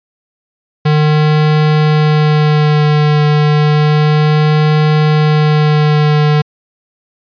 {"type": "tone with vibrato", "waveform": "square", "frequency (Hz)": 151.3, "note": "D#3", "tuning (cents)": -48, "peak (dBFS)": -8, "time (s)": [0.85, 6.42], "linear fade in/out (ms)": 10, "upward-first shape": "sine", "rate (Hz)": 0.31, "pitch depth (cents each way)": 17, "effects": ["resampled to 11025 Hz"]}